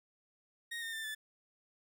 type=tone with pitch steps; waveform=30% pulse; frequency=1864.7 / 1824.2 / 1784.6 / 1745.9 Hz; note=A#6 / A#6 / A6 / A6; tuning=0 / -38 / +24 / -14 cents; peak=-36 dBFS; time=0.71-1.15 s; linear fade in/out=10 ms; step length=110 ms; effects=none